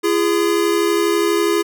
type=tone pair together; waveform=square; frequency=339.8 / 412 Hz; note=F4 / G#4; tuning=-47 / -14 cents; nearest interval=minor third; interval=333 cents; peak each=-18 dBFS; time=0.03-1.63 s; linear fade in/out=20 ms; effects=none

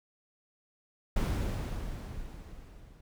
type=noise with level ramp; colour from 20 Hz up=brown; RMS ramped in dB=-27 to -54 dBFS; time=1.16-3.01 s; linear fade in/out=5 ms; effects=none

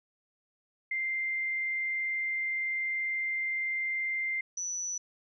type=tone pair in turn; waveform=sine; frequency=2093 / 5939 Hz; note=C7 / F#8; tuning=0 / +6 cents; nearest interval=octave + tritone; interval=1806 cents; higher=second; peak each=-29 / -32 dBFS; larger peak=first; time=0.91-4.41 / 4.57-4.98 s; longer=first; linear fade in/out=5 ms; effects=none

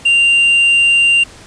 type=tone with quantisation; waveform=triangle; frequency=2780 Hz; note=F7; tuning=9 cents flat; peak=-6 dBFS; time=0.05-1.24 s; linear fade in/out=10 ms; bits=6; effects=pink hiss -38 dBFS RMS until 1.46 s + resampled to 22050 Hz

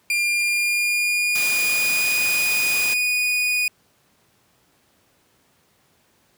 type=tone with pitch glide; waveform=40% pulse; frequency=2399 to 2469 Hz; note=D7 to D#7; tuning=+36 to -14 cents; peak=-18 dBFS; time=0.1-3.68 s; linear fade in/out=2 ms; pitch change=+50 cents; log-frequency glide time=0.29-2.17 s
type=noise; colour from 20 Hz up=white; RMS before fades=-28 dBFS; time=1.35-2.94 s; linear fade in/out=5 ms
effects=pink hiss -61 dBFS RMS until 6.37 s + high-pass 100 Hz 12 dB/octave

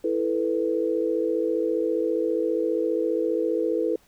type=chord; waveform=sine; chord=E suspended fourth; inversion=none; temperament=just; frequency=329.6 / 439.5 / 494.4 Hz; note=E4 / A4 / B4; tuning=0 / -2 / +2 cents; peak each=-26 dBFS; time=0.04-3.96 s; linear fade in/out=5 ms; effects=pink hiss -60 dBFS RMS until 4.07 s

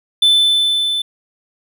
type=tone with level ramp; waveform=triangle; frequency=3520 Hz; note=A7; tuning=in tune; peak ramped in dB=-6 to -15 dBFS; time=0.22-1.02 s; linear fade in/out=5 ms; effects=none

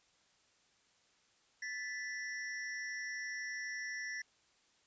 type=ring-modulated tone; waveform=square; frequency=1864.7 Hz; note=A#6; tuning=in tune; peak=-37 dBFS; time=1.62-4.22 s; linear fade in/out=5 ms; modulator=116 Hz; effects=white hiss -71 dBFS RMS until 4.86 s + resampled to 16000 Hz

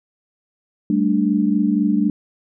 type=chord; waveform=sine; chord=G suspended second; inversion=none; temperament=equal; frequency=196 / 220 / 293.7 Hz; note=G3 / A3 / D4; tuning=0 / 0 / 0 cents; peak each=-19 dBFS; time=0.9-2.1 s; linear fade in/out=2 ms; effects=none

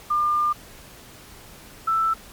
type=tone pair in turn; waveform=sine; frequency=1200 / 1323.5 Hz; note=D6 / E6; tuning=+37 / +7 cents; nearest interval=major second; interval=170 cents; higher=second; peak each=-18 dBFS; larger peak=neither; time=0.1-0.53 / 1.87-2.14 s; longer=first; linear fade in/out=10 ms; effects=pink hiss -45 dBFS RMS until 2.32 s + MP3 96 kbps

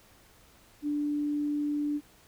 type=tone; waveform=sine; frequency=293.7 Hz; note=D4; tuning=in tune; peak=-27 dBFS; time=0.82-2.01 s; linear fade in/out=50 ms; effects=pink hiss -59 dBFS RMS until 2.27 s

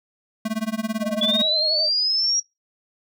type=tone with tremolo; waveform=square; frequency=220 Hz; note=A3; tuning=in tune; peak=-21 dBFS; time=0.45-1.42 s; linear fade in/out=5 ms; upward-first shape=sine; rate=18 Hz; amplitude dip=95%
type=tone with vibrato; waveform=sine; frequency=622.3 Hz; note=D#5; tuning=in tune; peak=-27 dBFS; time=0.98-1.9 s; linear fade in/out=50 ms; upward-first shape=triangle; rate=11 Hz; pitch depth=67 cents each way
type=linear sweep; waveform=sine; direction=up; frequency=3400 to 5700 Hz; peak=-18 dBFS; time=1.21-2.4 s; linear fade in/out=5 ms
effects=noise-tail reverb RT60 0.2 s tail -21 dB re dry

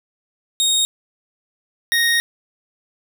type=tone pair in turn; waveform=25% pulse; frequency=3729 / 1864.5 Hz; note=A#7 / A#6; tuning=0 / 0 cents; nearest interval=octave; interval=1200 cents; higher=first; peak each=-11 dBFS; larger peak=neither; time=0.6-0.85 / 1.92-2.2 s; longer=second; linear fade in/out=0 ms; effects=none

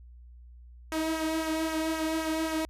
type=tone with flanger; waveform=sawtooth; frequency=318.9 Hz; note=D#4; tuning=43 cents sharp; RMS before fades=-30 dBFS; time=0.92-2.65 s; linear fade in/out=0 ms; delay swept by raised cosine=0.22 to 2.52 ms; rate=3.8 Hz; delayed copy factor=-0.55; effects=added 60 Hz sine -47 dBFS peak until 2.69 s + resampled to 32000 Hz

